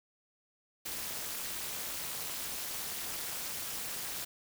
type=noise with amplitude modulation; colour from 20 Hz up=white; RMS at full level=-35 dBFS; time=0.85-4.25 s; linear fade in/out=10 ms; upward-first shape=sine; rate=283 Hz; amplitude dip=90%; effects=none